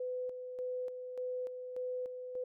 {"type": "tone with tremolo", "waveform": "sine", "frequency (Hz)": 503, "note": "B4", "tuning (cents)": 32, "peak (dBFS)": -35, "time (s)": [0, 2.44], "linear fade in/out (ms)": 5, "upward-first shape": "square", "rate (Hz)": 1.7, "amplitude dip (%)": 50, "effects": []}